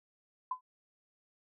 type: tone with exponential decay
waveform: sine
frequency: 1014 Hz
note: B5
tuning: 45 cents sharp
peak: -28 dBFS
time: 0.51-0.61 s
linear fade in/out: 5 ms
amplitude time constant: 20 ms
effects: none